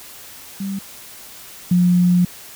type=tone pair in turn; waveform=sine; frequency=195.8 / 178.01 Hz; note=G3 / F3; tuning=-2 / +33 cents; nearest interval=major second; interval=165 cents; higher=first; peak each=-22 / -11 dBFS; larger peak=second; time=0.6-0.79 / 1.71-2.25 s; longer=second; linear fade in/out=5 ms; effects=white hiss -39 dBFS RMS until 2.55 s